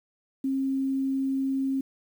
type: tone with quantisation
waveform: sine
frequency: 268.8 Hz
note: C4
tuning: 47 cents sharp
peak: -24 dBFS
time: 0.44-1.81 s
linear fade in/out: 5 ms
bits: 9
effects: none